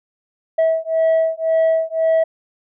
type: beating tone pair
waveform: sine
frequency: 647 / 648.9 Hz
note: E5 / E5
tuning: -32 / -27 cents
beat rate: 1.9 Hz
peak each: -15 dBFS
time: 0.58-2.24 s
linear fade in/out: 10 ms
effects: tanh soft clip ceiling -11 dBFS